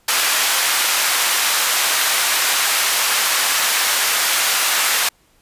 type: high-pass noise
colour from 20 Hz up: pink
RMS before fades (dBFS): -17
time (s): 0.08-5.09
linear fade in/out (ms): 5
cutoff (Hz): 1200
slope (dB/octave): 12
effects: pink hiss -57 dBFS RMS until 5.41 s + resampled to 32000 Hz